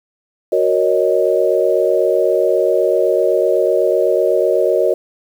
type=chord; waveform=sine; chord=D# minor seventh; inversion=first; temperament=equal; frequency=370 / 466.2 / 554.4 / 622.3 Hz; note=F#4 / A#4 / C#5 / D#5; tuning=0 / 0 / 0 / 0 cents; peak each=-17 dBFS; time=0.52-4.94 s; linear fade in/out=5 ms; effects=7-bit

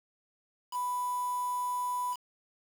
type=tone with quantisation; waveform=sine; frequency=990 Hz; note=B5; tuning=4 cents sharp; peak=-30 dBFS; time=0.71-2.17 s; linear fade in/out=50 ms; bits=7; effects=none

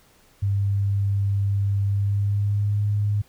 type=tone with pitch glide; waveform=sine; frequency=99.7 to 103.22 Hz; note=G2 to G#2; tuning=+30 to -10 cents; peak=-19 dBFS; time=0.42-3.22 s; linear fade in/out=10 ms; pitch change=+60 cents; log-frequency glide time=1.86-2.82 s; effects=pink hiss -57 dBFS RMS until 3.28 s

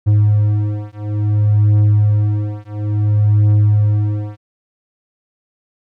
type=beating tone pair; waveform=triangle; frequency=104.4 / 104.98 Hz; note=G#2 / G#2; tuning=+10 / +19 cents; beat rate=0.58 Hz; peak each=-12 dBFS; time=0.06-4.37 s; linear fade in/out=20 ms; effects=none

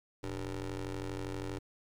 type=ring-modulated tone; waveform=20% pulse; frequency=92.5 Hz; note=F#2; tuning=in tune; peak=-29 dBFS; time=0.23-1.59 s; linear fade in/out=10 ms; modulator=205 Hz; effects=low-pass 9000 Hz 12 dB/octave + 11-bit

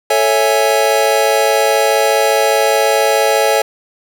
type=chord; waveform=square; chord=A major seventh; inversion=none; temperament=equal; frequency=440 / 554.4 / 659.3 / 830.6 Hz; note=A4 / C#5 / E5 / G#5; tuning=0 / 0 / 0 / 0 cents; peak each=-17 / -16 / -18 / -17 dBFS; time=0.1-3.62 s; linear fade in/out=5 ms; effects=none

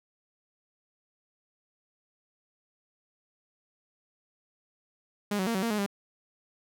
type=tone with pitch steps; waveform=sawtooth; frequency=205.6 / 187.6 / 230.8 / 189.5 / 231.3 / 210.5 / 200 Hz; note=G#3 / F#3 / A#3 / F#3 / A#3 / G#3 / G3; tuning=-17 / +24 / -17 / +42 / -13 / +24 / +35 cents; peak=-23 dBFS; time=5.31-5.863 s; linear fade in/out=5 ms; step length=79 ms; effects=none

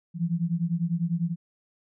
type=beating tone pair; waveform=sine; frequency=164.8 / 174.8 Hz; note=E3 / F3; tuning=0 / +2 cents; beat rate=10 Hz; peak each=-27 dBFS; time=0.14-1.36 s; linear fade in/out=50 ms; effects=none

